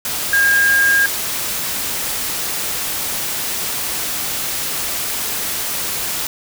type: tone in noise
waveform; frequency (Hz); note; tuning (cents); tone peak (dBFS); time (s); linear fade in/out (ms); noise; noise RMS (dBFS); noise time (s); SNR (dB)
sine; 1618; G#6; -46; -11; 0.33-1.06; 2; white; -22; 0.05-6.27; +8
effects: none